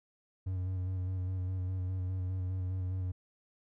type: tone with vibrato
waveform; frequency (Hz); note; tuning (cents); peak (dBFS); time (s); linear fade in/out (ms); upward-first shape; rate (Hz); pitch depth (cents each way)
triangle; 92.5; F#2; 0; -30; 0.46-3.12; 10; square; 4.9; 22
effects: none